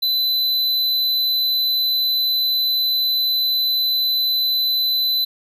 square tone, 4014 Hz, B7, 27 cents sharp, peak -17 dBFS, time 0.02-5.25 s, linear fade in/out 10 ms, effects none

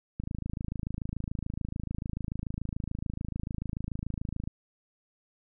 click train, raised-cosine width 5 ms, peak -21 dBFS, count 116, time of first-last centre 0.2-4.475 s, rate 26.9 Hz, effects none

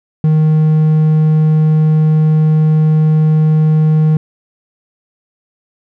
triangle tone with hard clipping, 155.56 Hz, D#3, in tune, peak -8 dBFS, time 0.24-4.17 s, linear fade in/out 2 ms, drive 6 dB, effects none

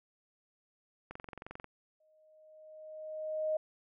click train, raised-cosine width 0.5 ms, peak -29 dBFS, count 13, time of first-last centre 1.11-1.643 s, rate 22.5 Hz
sine tone with exponential growth, 622.3 Hz, D#5, in tune, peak -28 dBFS, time 2-3.57 s, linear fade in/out 5 ms, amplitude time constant 340 ms
effects none

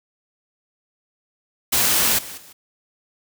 white noise with level steps, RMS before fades -18 / -35 / -45 dBFS, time 1.72-2.53 s, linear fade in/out 10 ms, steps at 2.18 / 2.37 s, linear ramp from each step 10 ms, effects none

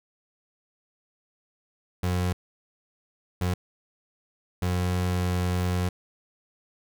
30% pulse tone bursts at uneven times, 90.1 Hz, F#2, 45 cents flat, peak -21 dBFS, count 3, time 2.03-2.33 / 3.41-3.54 / 4.62-5.89 s, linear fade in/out 5 ms, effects none

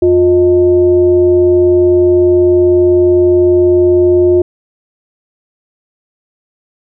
sine tone with frequency modulation, 356.4 Hz, F4, 35 cents sharp, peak -5 dBFS, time 0.02-4.42 s, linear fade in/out 5 ms, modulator 268 Hz, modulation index 0.44, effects none

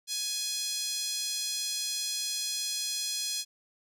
5% pulse tone with high-pass filter, 837 Hz, G#5, 13 cents sharp, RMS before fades -33 dBFS, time 0.07-3.45 s, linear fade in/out 50 ms, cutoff 3900 Hz, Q 1.9, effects none

